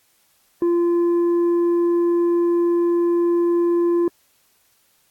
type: tone with tanh clipping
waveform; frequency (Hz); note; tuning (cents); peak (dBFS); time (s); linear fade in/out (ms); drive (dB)
sine; 344.4; F4; -24; -16; 0.62-4.08; 2; 4
effects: white hiss -61 dBFS RMS until 5.1 s + AAC 64 kbps